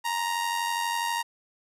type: tone with amplitude modulation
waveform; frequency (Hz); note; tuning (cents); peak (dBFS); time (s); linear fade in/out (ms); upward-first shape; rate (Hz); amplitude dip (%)
sawtooth; 935; A#5; +5; -20; 0.04-1.23; 20; sine; 92.2; 55
effects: resampled to 32000 Hz